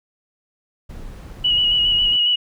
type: noise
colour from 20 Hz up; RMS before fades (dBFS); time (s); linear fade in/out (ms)
brown; -34; 0.89-2.17; 10
type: tone with vibrato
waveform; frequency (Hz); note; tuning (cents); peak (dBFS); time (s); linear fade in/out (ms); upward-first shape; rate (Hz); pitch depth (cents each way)
sine; 2919; F#7; -24; -14; 1.44-2.36; 10; square; 7.3; 21
effects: none